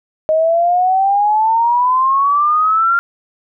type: exponential sweep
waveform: sine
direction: up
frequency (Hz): 622.3 to 1400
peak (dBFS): -10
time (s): 0.29-2.99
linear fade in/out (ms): 0
effects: none